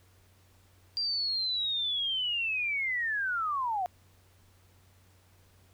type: linear sweep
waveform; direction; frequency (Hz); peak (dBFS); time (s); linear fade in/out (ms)
sine; down; 4765 to 698.5; -28; 0.97-3.86; 0
effects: added 92 Hz sine -61 dBFS peak until 5.73 s + pink hiss -65 dBFS RMS until 5.73 s